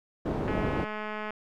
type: low-pass noise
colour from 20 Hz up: white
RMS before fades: -30 dBFS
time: 0.25-0.85 s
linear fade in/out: 10 ms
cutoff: 420 Hz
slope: 12 dB/octave
type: click train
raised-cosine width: 0.5 ms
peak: -21 dBFS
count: 177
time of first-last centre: 0.48-1.306 s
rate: 213 Hz
effects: none